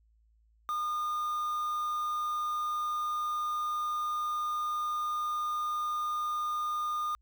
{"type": "tone with quantisation", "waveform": "triangle", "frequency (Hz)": 1217, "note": "D#6", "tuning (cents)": -39, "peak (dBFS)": -28, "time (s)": [0.69, 7.15], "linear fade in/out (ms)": 0, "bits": 8, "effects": ["added 55 Hz sine -63 dBFS peak until 7.21 s"]}